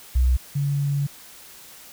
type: tone pair in turn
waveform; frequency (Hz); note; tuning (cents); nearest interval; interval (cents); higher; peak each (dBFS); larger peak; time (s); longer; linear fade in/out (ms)
sine; 63 / 141.88; B1 / C#3; +35 / +41; octave + major second; 1406; second; -15 / -20; first; 0.15-0.37 / 0.55-1.07; second; 10
effects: white hiss -45 dBFS RMS until 1.92 s